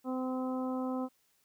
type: harmonic tone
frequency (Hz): 257.3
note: C4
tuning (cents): -29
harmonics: 1 / 2 / 3 / 4 / 5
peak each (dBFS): -33 / -39 / -43 / -45 / -47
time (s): 0.04-1.09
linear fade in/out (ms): 50
effects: white hiss -72 dBFS RMS until 1.44 s